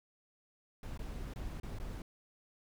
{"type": "noise with dropouts", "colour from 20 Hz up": "brown", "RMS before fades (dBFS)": -42, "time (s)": [0.83, 2.02], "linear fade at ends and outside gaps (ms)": 2, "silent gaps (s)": [[0.976, 0.991], [1.337, 1.359], [1.6, 1.632], [1.787, 1.799]], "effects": []}